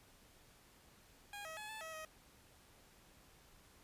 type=tone with pitch steps; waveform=15% pulse; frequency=816 / 639 / 851 / 873 / 643 / 630 Hz; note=G#5 / D#5 / G#5 / A5 / E5 / D#5; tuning=-31 / +46 / +42 / -14 / -43 / +21 cents; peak=-40 dBFS; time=1.33-2.05 s; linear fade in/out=2 ms; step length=120 ms; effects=pink hiss -65 dBFS RMS until 3.83 s + resampled to 32000 Hz